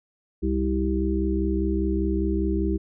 harmonic tone with a mistuned harmonic, 65 Hz, C2, 11 cents flat, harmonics 1 / 3 / 5 / 6, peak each -25 / -28 / -26 / -29 dBFS, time 0.42-2.78 s, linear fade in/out 20 ms, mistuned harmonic 1, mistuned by +45 cents, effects none

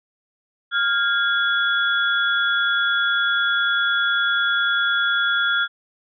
sine tone cluster, 1400 / 1630 / 3381 Hz, F6 / G#6 / G#7, +4 / -33 / +30 cents, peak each -19 / -24 / -24 dBFS, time 0.71-5.68 s, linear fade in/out 50 ms, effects none

